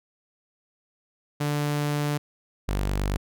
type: tone pair in turn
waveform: sawtooth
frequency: 146.83 / 49 Hz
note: D3 / G1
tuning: 0 / 0 cents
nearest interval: octave + perfect fifth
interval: 1900 cents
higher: first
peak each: -20 dBFS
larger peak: neither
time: 1.4-2.18 / 2.68-3.17 s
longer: first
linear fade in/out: 10 ms
effects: none